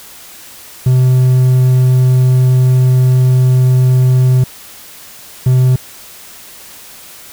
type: tone bursts at uneven times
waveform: triangle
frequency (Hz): 127.9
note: C3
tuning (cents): -39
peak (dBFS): -4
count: 2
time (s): 0.86-4.44 / 5.46-5.76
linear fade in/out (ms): 5
effects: white hiss -35 dBFS RMS until 7.32 s